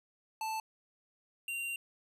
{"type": "tone pair in turn", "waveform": "square", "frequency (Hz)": [880, 2767], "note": ["A5", "F7"], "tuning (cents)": [0, -17], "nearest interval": "octave + minor sixth", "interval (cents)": 1983, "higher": "second", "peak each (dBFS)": [-35, -36], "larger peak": "first", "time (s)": [[0.41, 0.6], [1.48, 1.76]], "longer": "second", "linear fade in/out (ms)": 2, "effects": ["resampled to 32000 Hz"]}